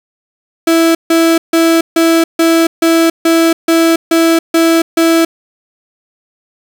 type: tone bursts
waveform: 35% pulse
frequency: 329.6 Hz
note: E4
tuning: in tune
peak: -5 dBFS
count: 11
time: 0.67-5.25 s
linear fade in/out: 5 ms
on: 280 ms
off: 150 ms
effects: none